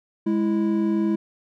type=tone pair together; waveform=triangle; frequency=207.2 / 329.6 Hz; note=G#3 / E4; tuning=-4 / 0 cents; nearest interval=minor sixth; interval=804 cents; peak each=-20 dBFS; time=0.26-1.16 s; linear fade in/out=10 ms; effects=none